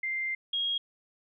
sine tone pair in turn, 2093 / 3273 Hz, C7 / G#7, 0 / -26 cents, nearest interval minor sixth, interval 774 cents, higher second, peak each -29 / -27 dBFS, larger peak second, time 0.03-0.35 / 0.53-0.78 s, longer first, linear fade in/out 5 ms, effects none

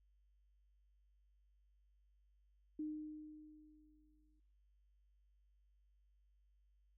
sine tone with exponential decay, 305.9 Hz, D#4, 29 cents flat, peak -39 dBFS, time 2.79-4.4 s, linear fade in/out 5 ms, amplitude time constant 350 ms, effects noise-tail reverb RT60 0.6 s tail -21 dB re dry + added 50 Hz sine -70 dBFS peak until 6.97 s

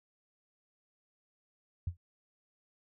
sine tone with exponential decay, 87.31 Hz, F2, in tune, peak -28 dBFS, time 1.87-1.97 s, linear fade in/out 5 ms, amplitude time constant 20 ms, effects none

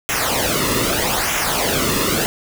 pink noise with flanger, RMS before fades -19 dBFS, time 0.09-2.26 s, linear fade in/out 0 ms, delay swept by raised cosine 0.22 to 1.32 ms, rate 0.8 Hz, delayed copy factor -0.7, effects none

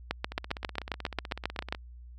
two click trains, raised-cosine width 0.3 ms, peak -22 / -13 dBFS, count 24 / 13, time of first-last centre 0.32-1.749 / 0.11-1.725 s, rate 16.1 / 7.43 Hz, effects added 60 Hz sine -45 dBFS peak until 2.18 s

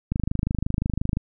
click train, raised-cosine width 5 ms, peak -11 dBFS, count 28, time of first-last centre 0.12-1.171 s, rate 25.7 Hz, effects none

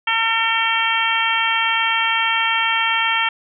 harmonic tone, 452.8 Hz, A4, 50 cents sharp, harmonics 2 / 3 / 4 / 5 / 6 / 7, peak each -23 / -23 / -23 / -23 / -23 / -23 dBFS, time 0.07-3.29 s, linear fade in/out 5 ms, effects none

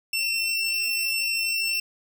25% pulse tone with amplitude modulation, 2699 Hz, E7, 40 cents sharp, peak -18 dBFS, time 0.13-1.8 s, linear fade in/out 5 ms, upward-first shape sine, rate 52.5 Hz, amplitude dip 30%, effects none

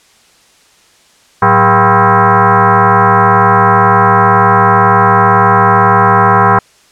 sine tone with frequency modulation, 109 Hz, A2, 16 cents flat, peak -4 dBFS, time 1.42-6.59 s, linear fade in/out 5 ms, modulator 296 Hz, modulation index 4.6, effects white hiss -47 dBFS RMS until 6.91 s + low-pass 8000 Hz 12 dB/octave

